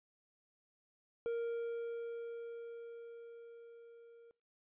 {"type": "tone with level ramp", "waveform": "triangle", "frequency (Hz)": 466.2, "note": "A#4", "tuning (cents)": 0, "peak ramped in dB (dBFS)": [-32, -55], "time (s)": [1.26, 4.31], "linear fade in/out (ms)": 0, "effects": ["noise-tail reverb RT60 0.4 s tail -25 dB re dry", "resampled to 8000 Hz"]}